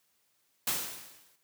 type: noise with exponential decay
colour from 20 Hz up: white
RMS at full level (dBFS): -28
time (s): 0.67-1.36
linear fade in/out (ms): 5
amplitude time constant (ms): 150
effects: white hiss -73 dBFS RMS until 1.43 s + high-pass 80 Hz 12 dB/octave